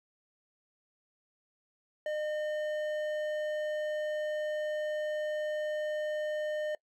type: tone with hard clipping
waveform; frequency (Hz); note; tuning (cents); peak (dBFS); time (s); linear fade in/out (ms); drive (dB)
triangle; 608; D#5; -40; -33; 2.06-6.75; 2; 12
effects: noise-tail reverb RT60 0.1 s tail -23 dB re dry